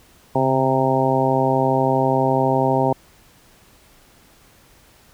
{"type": "harmonic tone with a mistuned harmonic", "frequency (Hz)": 132.1, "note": "C3", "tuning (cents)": 17, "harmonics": [1, 2, 3, 4, 5, 6, 7], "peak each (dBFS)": [-23, -23, -23, -23, -23, -23, -23], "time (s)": [0.35, 2.93], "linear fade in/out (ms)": 5, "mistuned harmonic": 1, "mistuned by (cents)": 52, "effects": ["pink hiss -52 dBFS RMS until 5.13 s"]}